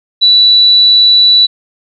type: tone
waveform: sine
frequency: 3951 Hz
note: B7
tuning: in tune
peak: -3 dBFS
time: 0.21-1.47 s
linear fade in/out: 20 ms
effects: none